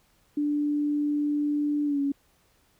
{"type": "tone with pitch glide", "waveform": "sine", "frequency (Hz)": [293.7, 280.3], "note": ["D4", "C#4"], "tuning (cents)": [0, 19], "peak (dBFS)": -23, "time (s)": [0.37, 2.12], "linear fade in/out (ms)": 5, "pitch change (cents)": -81, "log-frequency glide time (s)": [1.85, 2], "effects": ["pink hiss -65 dBFS RMS until 2.79 s"]}